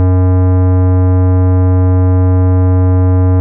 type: tone with tanh clipping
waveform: sine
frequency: 91.9 Hz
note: F#2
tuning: 11 cents flat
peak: -8 dBFS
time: 0-3.4 s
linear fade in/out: 0 ms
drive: 18 dB
effects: none